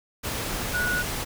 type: tone in noise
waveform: sine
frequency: 1461 Hz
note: F#6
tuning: 22 cents flat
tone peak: -24 dBFS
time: 0.73-1.03 s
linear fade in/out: 20 ms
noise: pink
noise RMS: -30 dBFS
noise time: 0.23-1.25 s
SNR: +3 dB
effects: none